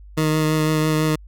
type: tone with vibrato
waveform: 20% pulse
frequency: 155.56 Hz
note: D#3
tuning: in tune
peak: -12 dBFS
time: 0.17-1.16 s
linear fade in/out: 10 ms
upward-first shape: triangle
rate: 6 Hz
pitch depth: 17 cents each way
effects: added 50 Hz sine -39 dBFS peak until 1.27 s